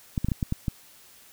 clicks, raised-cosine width 5 ms, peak -13 dBFS, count 7, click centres 0.178 / 0.246 / 0.286 / 0.318 / 0.428 / 0.524 / 0.682 s, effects white hiss -53 dBFS RMS until 1.32 s

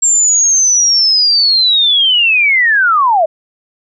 sine linear sweep, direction down, 7459 to 600 Hz, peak -7 dBFS, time 0.02-3.26 s, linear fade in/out 10 ms, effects none

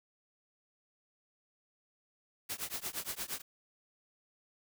white noise with tremolo, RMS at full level -36 dBFS, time 2.49-3.42 s, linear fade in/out 10 ms, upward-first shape triangle, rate 8.6 Hz, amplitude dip 100%, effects none

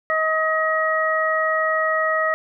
harmonic tone, 633 Hz, D#5, 30 cents sharp, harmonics 1 / 2 / 3, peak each -22 / -22 / -22 dBFS, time 0.1-2.34 s, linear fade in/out 0 ms, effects none

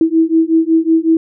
sine beating tone pair, 322.3 / 327.7 Hz, E4 / E4, -39 / -10 cents, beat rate 5.4 Hz, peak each -12 dBFS, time 0.01-1.17 s, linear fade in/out 2 ms, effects none

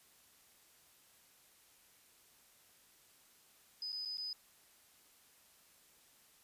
sine tone with dropouts, 5000 Hz, D#8, 8 cents sharp, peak -39 dBFS, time 3.82-4.33 s, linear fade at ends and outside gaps 2 ms, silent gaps 3.921-3.927 / 4.051-4.056 / 4.172-4.181 s, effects white hiss -66 dBFS RMS until 6.43 s + resampled to 32000 Hz

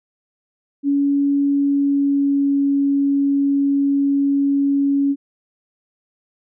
sine tone with pitch glide, 281.9 to 279.6 Hz, C#4 to C#4, +29 to +15 cents, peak -14 dBFS, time 0.83-5.16 s, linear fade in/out 50 ms, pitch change -14 cents, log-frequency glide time 1.45-2.63 s, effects none

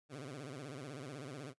15% pulse tone with vibrato, 138.59 Hz, C#3, in tune, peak -38 dBFS, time 0.09-1.54 s, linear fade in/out 50 ms, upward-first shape sine, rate 16 Hz, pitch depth 180 cents each way, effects noise-tail reverb RT60 0.1 s tail -19 dB re dry + resampled to 24000 Hz

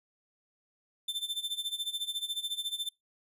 45% pulse tone with tremolo, 3549 Hz, A7, 14 cents sharp, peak -30 dBFS, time 1.08-2.89 s, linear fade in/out 5 ms, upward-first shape sine, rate 14 Hz, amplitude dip 85%, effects noise-tail reverb RT60 0.2 s tail -25 dB re dry + resampled to 32000 Hz

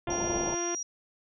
white low-pass noise, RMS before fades -35 dBFS, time 0.07-0.55 s, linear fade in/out 10 ms, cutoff 900 Hz, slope 48 dB/octave
harmonic tone, 347.2 Hz, F4, 10 cents flat, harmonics 1 / 2 / 3 / 4 / 5 / 6 / 7 / 8 / 9 / 10, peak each -32 / -38 / -42 / -44 / -46 / -48 / -49 / -50 / -51 / -52 dBFS, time 0.07-0.75 s, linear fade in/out 2 ms
sine tone, 5730 Hz, F8, 44 cents sharp, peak -32 dBFS, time 0.1-0.83 s, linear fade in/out 5 ms
effects none

